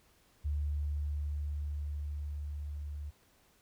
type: tone with level ramp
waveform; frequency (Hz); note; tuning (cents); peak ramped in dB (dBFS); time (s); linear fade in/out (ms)
sine; 73.42; D2; 0; -30 to -38; 0.44-3.11; 20
effects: pink hiss -67 dBFS RMS until 3.61 s